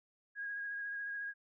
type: tone with vibrato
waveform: sine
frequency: 1642 Hz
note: G#6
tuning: 20 cents flat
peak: -38 dBFS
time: 0.35-1.34 s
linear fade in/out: 50 ms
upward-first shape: sine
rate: 14 Hz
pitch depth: 21 cents each way
effects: none